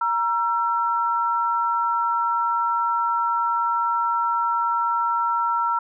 sine tone pair together, 941 / 1344.8 Hz, A#5 / E6, +16 / +34 cents, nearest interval tritone, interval 618 cents, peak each -22 dBFS, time 0.01-5.79 s, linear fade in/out 5 ms, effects none

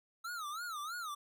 square tone with vibrato, 1300 Hz, E6, 24 cents flat, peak -40 dBFS, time 0.24-1.15 s, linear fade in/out 10 ms, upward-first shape sine, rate 3.1 Hz, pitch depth 190 cents each way, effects none

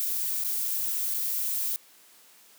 violet noise with dropouts, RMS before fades -29 dBFS, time 0-1.76 s, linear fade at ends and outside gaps 0 ms, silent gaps 0.438-0.446 / 1.14-1.145 s, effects white hiss -56 dBFS RMS until 2.58 s + high-pass 200 Hz 12 dB/octave

